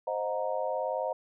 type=chord; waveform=sine; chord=C half-diminished seventh; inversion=none; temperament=equal with one note detuned; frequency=523.3 / 622.3 / 723.5 / 932.3 Hz; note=C5 / Eb5 / Gb5 / Bb5; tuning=0 / 0 / -39 / 0 cents; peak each=-33 / -33 / -36 / -36 dBFS; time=0.07-1.13 s; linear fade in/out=5 ms; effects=none